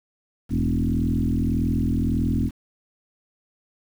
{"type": "tone with frequency modulation", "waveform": "sine", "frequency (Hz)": 160, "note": "D#3", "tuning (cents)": 49, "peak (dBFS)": -19, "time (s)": [0.49, 2.51], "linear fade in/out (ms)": 50, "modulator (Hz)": 41.7, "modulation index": 3.1, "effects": ["8-bit"]}